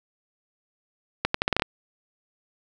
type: accelerating click train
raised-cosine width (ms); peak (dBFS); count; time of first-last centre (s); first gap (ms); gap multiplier
0.3; -5; 8; 1.25-1.621; 94; 0.8
effects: none

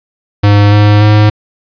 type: tone with pitch steps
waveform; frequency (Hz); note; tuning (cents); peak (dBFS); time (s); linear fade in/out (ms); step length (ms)
square; 102.6 / 104.15 / 105.73; G#2 / G#2 / G#2; -21 / +5 / +31; -4; 0.43-1.3; 10; 290
effects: resampled to 11025 Hz + 7-bit

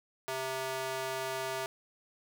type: tone with high-pass filter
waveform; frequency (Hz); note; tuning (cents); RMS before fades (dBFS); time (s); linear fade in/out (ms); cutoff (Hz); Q
square; 131.7; C3; +12; -36; 0.28-1.66; 0; 570; 1.1
effects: none

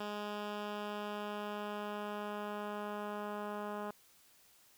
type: tone with low-pass filter sweep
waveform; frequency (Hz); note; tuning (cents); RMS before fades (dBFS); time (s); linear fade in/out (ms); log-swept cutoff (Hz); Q
10% pulse; 207.7; G#3; 0; -41; 0-3.91; 5; 4000 to 1500; 0.92
effects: white hiss -65 dBFS RMS until 4.77 s

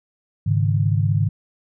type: chord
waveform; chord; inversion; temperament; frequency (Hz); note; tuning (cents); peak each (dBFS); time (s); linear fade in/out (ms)
sine; Ab suspended fourth; none; equal; 103.83 / 138.59 / 155.56; Ab2 / Db3 / Eb3; 0 / 0 / 0; -18 / -22 / -22; 0.46-1.29; 10
effects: none

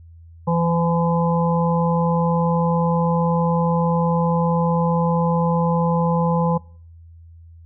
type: harmonic tone with a mistuned harmonic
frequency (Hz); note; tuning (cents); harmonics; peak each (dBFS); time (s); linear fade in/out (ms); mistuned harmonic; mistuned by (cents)
169.3; E3; +46; 1 / 3 / 5 / 6; -18 / -23 / -25 / -26; 0.47-6.58; 10; 1; -16
effects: noise-tail reverb RT60 0.5 s tail -23 dB re dry + added 83 Hz sine -41 dBFS peak until 7.65 s

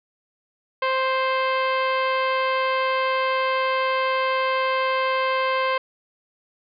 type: harmonic tone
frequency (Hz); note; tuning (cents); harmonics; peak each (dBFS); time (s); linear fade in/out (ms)
524; C5; +2; 1 / 2 / 3 / 4 / 5 / 6 / 7 / 8 / 9; -24 / -23 / -30 / -30 / -33 / -35 / -45 / -42 / -44; 0.82-5.78; 5
effects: none

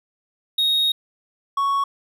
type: tone pair in turn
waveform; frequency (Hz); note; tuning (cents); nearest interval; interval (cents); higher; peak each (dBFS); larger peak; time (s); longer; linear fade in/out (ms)
triangle; 3750 / 1111.3; A#7 / C#6; +10 / +4; octave + major sixth; 2106; first; -15 / -16; first; 0.58-0.92 / 1.57-1.84; first; 5
effects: none

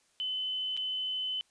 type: tone with dropouts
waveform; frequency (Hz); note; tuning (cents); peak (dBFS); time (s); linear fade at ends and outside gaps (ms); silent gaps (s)
sine; 3031; F#7; +41; -31; 0.2-1.41; 0; 0.767-0.774
effects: white hiss -69 dBFS RMS until 1.5 s + resampled to 22050 Hz

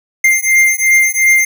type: beating tone pair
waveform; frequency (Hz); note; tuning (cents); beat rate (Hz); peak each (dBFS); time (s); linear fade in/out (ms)
square; 2100 / 2102.8; C7 / C7; +6 / +8; 2.8; -12; 0.24-1.45; 5
effects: none

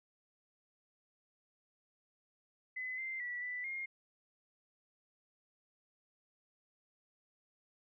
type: tone with pitch steps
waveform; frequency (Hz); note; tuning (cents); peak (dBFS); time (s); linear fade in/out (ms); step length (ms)
sine; 2020 / 2085 / 1952 / 1982 / 2131; B6 / C7 / B6 / B6 / C7; +39 / -7 / -21 / +6 / +31; -38; 2.76-3.86; 10; 220
effects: none

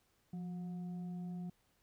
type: tone with frequency modulation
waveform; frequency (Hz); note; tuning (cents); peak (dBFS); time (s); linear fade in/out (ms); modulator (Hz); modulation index
sine; 175.9; F3; +13; -40; 0.33-1.5; 5; 545; 0.22
effects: pink hiss -75 dBFS RMS until 1.82 s

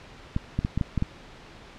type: clicks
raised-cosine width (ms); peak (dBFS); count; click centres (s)
5; -12; 7; 0.364 / 0.59 / 0.649 / 0.776 / 0.812 / 0.977 / 1.024
effects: pink hiss -47 dBFS RMS until 1.78 s + low-pass 4000 Hz 12 dB/octave

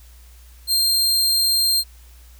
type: tone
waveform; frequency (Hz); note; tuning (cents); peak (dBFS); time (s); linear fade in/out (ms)
sawtooth; 4186; C8; 0; -13; 0.67-1.84; 50
effects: added 60 Hz sine -43 dBFS peak until 2.39 s + white hiss -53 dBFS RMS until 2.39 s

